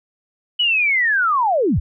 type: linear sweep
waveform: sine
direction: down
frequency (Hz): 2989 to 41.5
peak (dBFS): -14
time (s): 0.59-1.8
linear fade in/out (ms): 10
effects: none